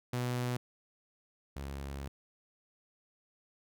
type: tone pair in turn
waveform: sawtooth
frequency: 123.47 / 69.16 Hz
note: B2 / C#2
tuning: 0 / -3 cents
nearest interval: minor seventh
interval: 1003 cents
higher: first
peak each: -28 / -35 dBFS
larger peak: first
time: 0.13-0.57 / 1.56-2.08 s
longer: second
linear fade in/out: 5 ms
effects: none